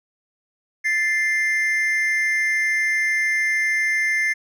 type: tone pair together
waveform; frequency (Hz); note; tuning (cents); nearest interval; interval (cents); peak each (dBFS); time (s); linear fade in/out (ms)
triangle; 1760 / 2093; A6 / C7; 0 / 0; minor third; 300; -21 / -18; 0.84-4.34; 20
effects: none